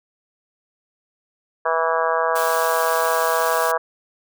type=harmonic tone; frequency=163.4 Hz; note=E3; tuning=15 cents flat; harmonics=3 / 4 / 5 / 6 / 7 / 8 / 9 / 10; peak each=-24 / -23 / -29 / -24 / -24 / -30 / -31 / -28 dBFS; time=1.65-3.78 s; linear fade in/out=10 ms
type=high-pass noise; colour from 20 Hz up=white; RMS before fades=-30 dBFS; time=2.35-3.72 s; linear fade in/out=10 ms; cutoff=2100 Hz; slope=24 dB/octave
effects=none